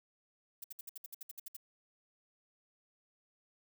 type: noise bursts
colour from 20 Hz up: violet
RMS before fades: -45 dBFS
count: 12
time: 0.62-1.566 s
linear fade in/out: 5 ms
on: 22 ms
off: 62 ms
effects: none